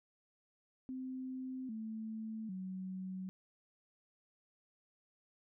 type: tone with pitch steps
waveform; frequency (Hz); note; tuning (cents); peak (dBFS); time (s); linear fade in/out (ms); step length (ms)
sine; 258.9 / 220.2 / 187.35; C4 / A3 / F#3; -18 / +2 / +22; -40; 0.89-3.29; 0; 800
effects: none